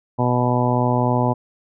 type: harmonic tone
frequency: 123.47 Hz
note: B2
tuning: in tune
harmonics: 1 / 2 / 3 / 4 / 5 / 6 / 7 / 8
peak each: -20 / -22 / -27 / -27 / -25 / -28 / -24 / -26 dBFS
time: 0.18-1.34 s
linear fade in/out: 20 ms
effects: none